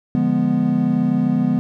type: chord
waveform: triangle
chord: D diminished seventh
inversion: none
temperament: equal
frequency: 146.83 / 174.61 / 207.7 / 246.9 Hz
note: D3 / F3 / Ab3 / Cb4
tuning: 0 / 0 / 0 / 0 cents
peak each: -22 / -20 / -19 / -16 dBFS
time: 0.15-1.59 s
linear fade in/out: 0 ms
effects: none

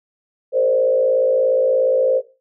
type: tone with frequency modulation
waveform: sine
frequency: 523.3 Hz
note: C5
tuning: in tune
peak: -13 dBFS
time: 0.52-2.22 s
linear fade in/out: 50 ms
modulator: 57 Hz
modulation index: 0.95
effects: noise-tail reverb RT60 0.3 s tail -17 dB re dry

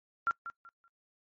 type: tone with echo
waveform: sine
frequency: 1374 Hz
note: F6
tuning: 29 cents flat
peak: -25 dBFS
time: 0.27-0.31 s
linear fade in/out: 0 ms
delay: 190 ms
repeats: 3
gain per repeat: -12 dB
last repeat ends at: 0.88 s
effects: noise-tail reverb RT60 0.1 s tail -23 dB re dry + MP3 32 kbps

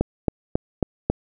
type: click train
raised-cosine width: 2 ms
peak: -5 dBFS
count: 5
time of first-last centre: 0.01-1.1 s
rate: 3.67 Hz
effects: none

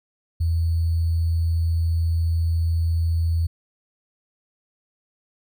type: tone with sample-and-hold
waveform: sine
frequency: 82.9 Hz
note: E2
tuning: 10 cents sharp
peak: -18 dBFS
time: 0.4-3.47 s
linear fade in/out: 10 ms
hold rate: 4410 Hz
effects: none

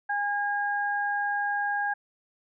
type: tone pair together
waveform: sine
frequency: 817.7 / 1627 Hz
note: G#5 / G#6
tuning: -27 / -36 cents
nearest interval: octave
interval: 1191 cents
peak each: -28 dBFS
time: 0.09-1.94 s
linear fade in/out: 10 ms
effects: none

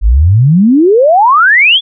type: exponential sweep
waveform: sine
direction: up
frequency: 47.11 to 3500 Hz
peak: -3 dBFS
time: 0.01-1.81 s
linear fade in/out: 50 ms
effects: none

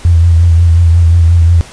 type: tone with vibrato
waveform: sine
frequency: 84.3 Hz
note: E2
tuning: 39 cents sharp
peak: -3 dBFS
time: 0.05-1.61 s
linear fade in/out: 0 ms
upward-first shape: triangle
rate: 5.6 Hz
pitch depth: 56 cents each way
effects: pink hiss -33 dBFS RMS until 1.72 s + resampled to 22050 Hz

